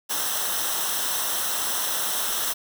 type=noise with comb filter; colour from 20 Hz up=white; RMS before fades=-26 dBFS; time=0.09-2.54 s; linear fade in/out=20 ms; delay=0.43 ms; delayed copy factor=-0.7; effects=none